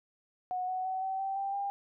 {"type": "tone with pitch steps", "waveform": "sine", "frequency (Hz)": [733, 743.7, 754.5, 765.5, 776.6, 787.9, 799.3], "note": ["F#5", "F#5", "F#5", "G5", "G5", "G5", "G5"], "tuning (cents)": [-16, 9, 34, -41, -16, 9, 33], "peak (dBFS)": -31, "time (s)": [0.51, 1.7], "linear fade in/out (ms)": 0, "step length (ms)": 170, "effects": []}